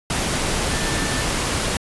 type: tone in noise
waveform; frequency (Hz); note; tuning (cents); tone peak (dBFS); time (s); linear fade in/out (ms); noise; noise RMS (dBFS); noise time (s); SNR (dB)
sine; 1774; A6; +14; -31; 0.71-1.23; 2; pink; -22; 0.1-1.77; -12
effects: resampled to 24000 Hz